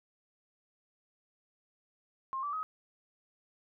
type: tone with pitch steps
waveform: sine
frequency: 1064 / 1160.3 / 1265.3 Hz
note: C6 / D6 / D#6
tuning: +29 / -21 / +29 cents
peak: -33 dBFS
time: 2.33-2.63 s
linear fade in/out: 0 ms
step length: 100 ms
effects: none